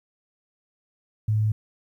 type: tone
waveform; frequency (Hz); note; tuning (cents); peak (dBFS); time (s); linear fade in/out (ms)
sine; 107.6; A2; -38; -19; 1.28-1.52; 5
effects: 10-bit